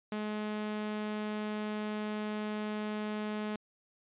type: tone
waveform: sawtooth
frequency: 212 Hz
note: G#3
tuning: 36 cents sharp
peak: -30 dBFS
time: 0.12-3.56 s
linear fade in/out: 2 ms
effects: resampled to 8000 Hz